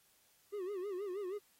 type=tone with vibrato; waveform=triangle; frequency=386.2 Hz; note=G4; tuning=26 cents flat; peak=-36 dBFS; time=0.52-1.39 s; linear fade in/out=20 ms; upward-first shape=sine; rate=6.3 Hz; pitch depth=140 cents each way; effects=white hiss -70 dBFS RMS until 1.59 s + AAC 48 kbps